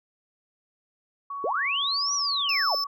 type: tone with pitch glide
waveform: sine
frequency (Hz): 1121 to 1132.1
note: C#6 to C#6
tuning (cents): +19 to +36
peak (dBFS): -31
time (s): 1.3-2.87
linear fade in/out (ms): 5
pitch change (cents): +17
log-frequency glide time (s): 1.77-2.43
type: linear two-way sweep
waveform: sine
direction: up then down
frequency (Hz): 370 to 5920 to 524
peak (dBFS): -24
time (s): 1.44-2.75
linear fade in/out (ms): 2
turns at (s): 2.14
type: tone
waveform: triangle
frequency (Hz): 5274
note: E8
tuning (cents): 0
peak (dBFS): -24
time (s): 2.49-2.84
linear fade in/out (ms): 2
effects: none